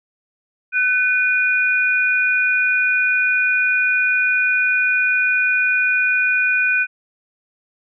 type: tone pair together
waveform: sine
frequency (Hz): 1508 / 2453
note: F#6 / D#7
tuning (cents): +32 / -25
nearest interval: minor sixth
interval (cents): 843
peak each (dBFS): -17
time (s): 0.72-6.87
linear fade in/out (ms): 50
effects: none